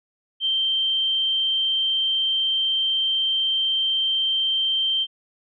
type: tone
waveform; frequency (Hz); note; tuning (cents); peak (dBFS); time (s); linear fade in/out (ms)
sine; 3136; G7; 0; -19; 0.4-5.07; 50
effects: none